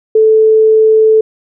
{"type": "tone", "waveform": "sine", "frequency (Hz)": 438, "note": "A4", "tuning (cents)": -8, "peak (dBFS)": -4, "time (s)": [0.15, 1.21], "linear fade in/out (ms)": 5, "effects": []}